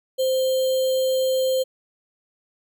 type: tone with sample-and-hold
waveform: sine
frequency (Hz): 521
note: C5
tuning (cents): -7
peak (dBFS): -18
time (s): 0.18-1.64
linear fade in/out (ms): 20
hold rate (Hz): 3675
effects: none